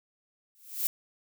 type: noise with exponential growth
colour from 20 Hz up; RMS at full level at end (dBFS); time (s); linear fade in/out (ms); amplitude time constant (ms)
violet; -25; 0.55-0.87; 0; 69
effects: none